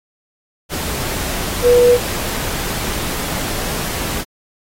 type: tone in noise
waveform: sine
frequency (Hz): 486.8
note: B4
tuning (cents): -25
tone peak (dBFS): -7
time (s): 1.62-1.99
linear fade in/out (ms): 50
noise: pink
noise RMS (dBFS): -23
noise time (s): 0.69-4.25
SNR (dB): +13
effects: AAC 48 kbps